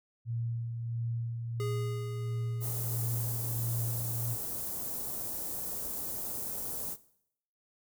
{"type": "tone with tremolo", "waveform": "sine", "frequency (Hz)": 116.54, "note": "A#2", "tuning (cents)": 0, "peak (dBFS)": -31, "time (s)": [0.25, 4.37], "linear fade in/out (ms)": 50, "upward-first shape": "sine", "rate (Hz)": 1.5, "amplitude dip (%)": 40}
{"type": "tone with exponential decay", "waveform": "square", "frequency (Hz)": 412.4, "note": "G#4", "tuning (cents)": -12, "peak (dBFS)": -35, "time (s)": [1.6, 4.18], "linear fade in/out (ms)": 0, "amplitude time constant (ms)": 560}
{"type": "band-stop noise", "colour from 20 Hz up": "white", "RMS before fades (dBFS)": -37, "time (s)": [2.6, 6.97], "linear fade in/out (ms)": 50, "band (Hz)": [650, 10000], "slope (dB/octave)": 12}
{"effects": ["noise-tail reverb RT60 0.7 s tail -18 dB re dry"]}